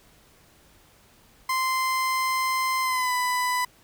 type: tone with pitch glide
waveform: 30% pulse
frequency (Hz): 1040 to 995.9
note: C6 to B5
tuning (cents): -11 to +14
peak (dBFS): -20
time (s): 1.49-3.65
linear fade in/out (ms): 5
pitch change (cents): -75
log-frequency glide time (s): 2.82-3.13
effects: pink hiss -57 dBFS RMS until 3.83 s